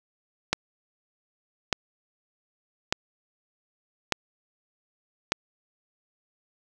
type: click train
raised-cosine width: 0.2 ms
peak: -4 dBFS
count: 5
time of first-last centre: 0.53-5.32 s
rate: 0.835 Hz
effects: none